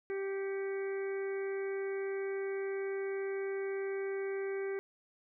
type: harmonic tone with a mistuned harmonic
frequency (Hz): 391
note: G4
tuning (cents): -4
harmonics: 1 / 2 / 3 / 4 / 5 / 6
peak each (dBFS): -34 / -52 / -54 / -49 / -50 / -51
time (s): 0.1-4.79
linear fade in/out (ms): 0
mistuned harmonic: 6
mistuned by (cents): -73
effects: none